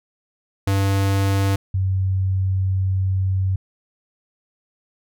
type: tone pair in turn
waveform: square / sine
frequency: 98 / 94.83 Hz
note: G2 / F#2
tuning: 0 / +43 cents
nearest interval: minor second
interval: 57 cents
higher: first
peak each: -17 dBFS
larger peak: neither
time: 0.67-1.56 / 1.74-3.56 s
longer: second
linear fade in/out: 5 ms
effects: none